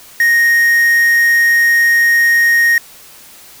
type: tone with quantisation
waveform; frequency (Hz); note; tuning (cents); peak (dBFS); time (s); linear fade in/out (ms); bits
triangle; 1864.7; A#6; 0; -6; 0.2-2.78; 2; 4
effects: white hiss -39 dBFS RMS until 3.6 s